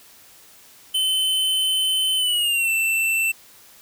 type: tone with pitch glide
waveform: square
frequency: 3055 to 2675 Hz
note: G7 to E7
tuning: -45 to +25 cents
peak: -19 dBFS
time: 0.94-3.32 s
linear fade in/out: 10 ms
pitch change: -230 cents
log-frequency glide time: 2.17-2.7 s
effects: white hiss -49 dBFS RMS until 3.81 s